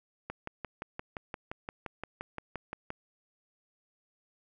click train, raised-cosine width 0.5 ms, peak -22 dBFS, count 16, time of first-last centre 0.3-2.904 s, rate 5.76 Hz, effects none

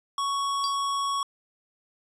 square tone, 1113 Hz, C#6, 7 cents sharp, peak -26 dBFS, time 0.18-1.23 s, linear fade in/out 2 ms
sine tone with exponential decay, 4699 Hz, D8, in tune, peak -24 dBFS, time 0.64-0.76 s, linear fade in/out 0 ms, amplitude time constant 26 ms
effects resampled to 22050 Hz

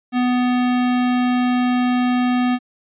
square tone, 248.3 Hz, B3, 9 cents sharp, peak -16 dBFS, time 0.12-2.59 s, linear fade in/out 50 ms, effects resampled to 8000 Hz

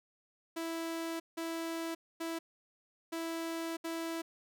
sawtooth tone bursts at uneven times, 329.6 Hz, E4, in tune, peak -32 dBFS, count 5, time 0.56-1.2 / 1.37-1.95 / 2.2-2.39 / 3.12-3.77 / 3.84-4.22 s, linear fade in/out 10 ms, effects none

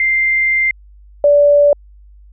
sine tone pair in turn, 2093 / 579.6 Hz, C7 / D5, 0 / -23 cents, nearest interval octave + minor seventh, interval 2223 cents, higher first, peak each -11 / -6 dBFS, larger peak second, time 0-0.71 / 1.24-1.73 s, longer first, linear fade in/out 2 ms, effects added 50 Hz sine -39 dBFS peak until 2.32 s

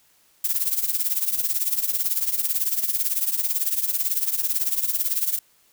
violet noise with tremolo, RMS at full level -20 dBFS, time 0.44-5.39 s, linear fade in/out 5 ms, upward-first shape triangle, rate 18 Hz, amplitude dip 85%, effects white hiss -60 dBFS RMS until 5.72 s

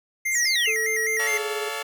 square tone with vibrato, 2000 Hz, B6, 21 cents sharp, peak -23 dBFS, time 0.25-1.38 s, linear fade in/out 10 ms, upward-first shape square, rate 4.9 Hz, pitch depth 84 cents each way
sine exponential sweep, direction down, 8100 to 2207 Hz, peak -22 dBFS, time 0.31-0.75 s, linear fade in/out 50 ms
triangle tone with pitch glide, 440 to 421.8 Hz, A4 to G#4, 0 to +27 cents, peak -27 dBFS, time 0.67-1.69 s, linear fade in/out 10 ms, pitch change -73 cents, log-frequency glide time 1.29-1.35 s
10% pulse chord, A augmented, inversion none, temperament equal with one note detuned, 440 / 567 / 698.5 Hz, A4 / C#5 / E#5, 0 / +39 / 0 cents, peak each -23 / -25 / -26 dBFS, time 1.19-1.83 s, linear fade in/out 10 ms
effects none

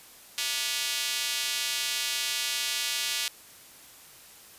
square tone with high-pass filter, 131.3 Hz, C3, 6 cents sharp, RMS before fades -30 dBFS, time 0.38-3.28 s, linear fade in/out 0 ms, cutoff 3200 Hz, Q 1.2, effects white hiss -51 dBFS RMS until 4.58 s + resampled to 32000 Hz

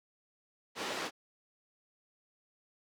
pink band-pass noise, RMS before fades -38 dBFS, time 0.75-1.11 s, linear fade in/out 50 ms, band 340 to 5100 Hz, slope 12 dB/octave, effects none

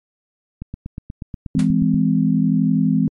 click train, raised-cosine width 5 ms, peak -16 dBFS, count 12, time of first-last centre 0.62-1.944 s, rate 8.31 Hz
sine chord, E augmented, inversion none, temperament just, 164.81 / 206 / 257.5 Hz, E3 / G#3 / B#3, 0 / -14 / -28 cents, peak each -18 dBFS, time 1.55-3.08 s, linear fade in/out 2 ms
pink noise with exponential decay, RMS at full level -28 dBFS, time 1.59-1.72 s, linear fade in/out 1 ms, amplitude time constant 28 ms
effects MP3 48 kbps

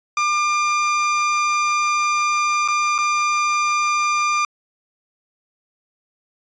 30% pulse tone with dropouts, 1198 Hz, D6, 34 cents sharp, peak -14 dBFS, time 0.17-4.45 s, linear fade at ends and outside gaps 2 ms, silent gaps 2.678-2.684 / 2.981-2.986 s, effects resampled to 16000 Hz

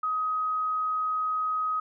sine tone, 1260 Hz, D#6, 21 cents sharp, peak -25 dBFS, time 0.03-1.8 s, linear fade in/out 5 ms, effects none

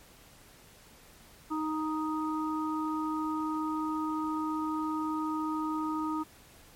harmonic tone, 311.5 Hz, D#4, 2 cents sharp, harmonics 1 / 3 / 4, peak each -31 / -37 / -36 dBFS, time 1.5-6.24 s, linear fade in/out 20 ms, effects pink hiss -56 dBFS RMS until 6.75 s + MP3 64 kbps

